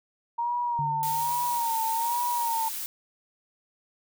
sine tone with vibrato, 932.3 Hz, A#5, in tune, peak -25 dBFS, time 0.38-2.69 s, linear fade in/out 10 ms, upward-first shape sine, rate 1.2 Hz, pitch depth 64 cents each way
sine tone with exponential decay, 146 Hz, D3, 10 cents flat, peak -29 dBFS, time 0.79-1.85 s, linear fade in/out 0 ms, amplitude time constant 230 ms
blue noise, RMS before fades -34 dBFS, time 1.03-2.86 s, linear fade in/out 0 ms
effects none

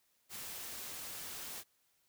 white noise, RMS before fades -45 dBFS, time 0.29-1.64 s, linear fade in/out 50 ms, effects white hiss -75 dBFS RMS until 2.08 s

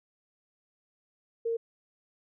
sine tone, 459.8 Hz, A#4, 24 cents flat, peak -27 dBFS, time 1.45-1.57 s, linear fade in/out 10 ms, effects none

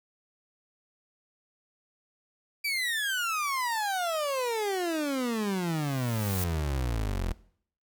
30% pulse exponential sweep, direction down, 2349 to 40.73 Hz, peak -25 dBFS, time 2.64-7.33 s, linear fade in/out 10 ms
blue noise with exponential growth, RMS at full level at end -33 dBFS, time 5.24-6.44 s, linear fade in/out 1 ms, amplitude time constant 260 ms
effects noise-tail reverb RT60 0.6 s tail -20 dB re dry

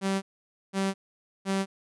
sawtooth tone bursts, 193.9 Hz, G3, 19 cents flat, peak -21 dBFS, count 3, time 0.01-1.66 s, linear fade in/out 50 ms, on 210 ms, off 510 ms, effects resampled to 24000 Hz

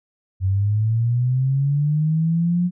sine linear sweep, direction up, 92.5 to 180 Hz, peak -16 dBFS, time 0.4-2.71 s, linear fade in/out 50 ms, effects none

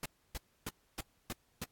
pink noise bursts, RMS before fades -39 dBFS, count 6, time 0.03-1.642 s, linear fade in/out 2 ms, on 27 ms, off 290 ms, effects pink hiss -73 dBFS RMS until 1.71 s + AAC 64 kbps

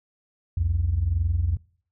sine tone pair together, 65 / 86.76 Hz, C2 / F2, -11 / -11 cents, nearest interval perfect fourth, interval 500 cents, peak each -25 / -21 dBFS, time 0.57-1.57 s, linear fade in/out 5 ms, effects noise-tail reverb RT60 0.5 s tail -22 dB re dry + tanh soft clip ceiling -14 dBFS

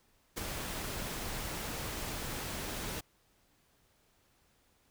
pink noise with ADSR envelope, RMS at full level -35 dBFS, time 0.36-3.01 s, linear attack 18 ms, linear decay 11 ms, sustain -4 dB, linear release 12 ms, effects pink hiss -70 dBFS RMS until 4.9 s

